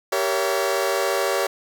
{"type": "chord", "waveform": "sawtooth", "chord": "G diminished seventh", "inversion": "none", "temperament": "just", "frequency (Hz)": [392, 470.4, 564.5, 677.4], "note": ["G4", "Bb4", "Db5", "Fb5"], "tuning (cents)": [0, 16, 31, 47], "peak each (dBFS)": [-21, -23, -20, -25], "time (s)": [0.12, 1.47], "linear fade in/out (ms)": 5, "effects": []}